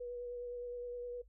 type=tone with vibrato; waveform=sine; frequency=486.5 Hz; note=B4; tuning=26 cents flat; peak=-40 dBFS; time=0-1.22 s; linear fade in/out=10 ms; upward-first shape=sine; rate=9.7 Hz; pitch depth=16 cents each way; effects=noise-tail reverb RT60 0.1 s tail -17 dB re dry + added 50 Hz sine -60 dBFS peak until 1.28 s